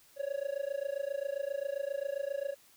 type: tone with amplitude modulation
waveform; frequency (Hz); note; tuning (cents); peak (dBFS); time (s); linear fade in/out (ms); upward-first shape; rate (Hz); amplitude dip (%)
triangle; 558; C#5; +11; -27; 0.16-2.56; 50; sine; 27.5; 95
effects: white hiss -62 dBFS RMS until 2.76 s